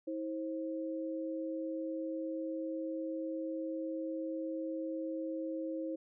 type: tone pair together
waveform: sine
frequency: 321.8 / 530 Hz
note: E4 / C5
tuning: -42 / +22 cents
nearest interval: major sixth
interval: 864 cents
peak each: -37 / -40 dBFS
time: 0.07-5.96 s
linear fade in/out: 10 ms
effects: none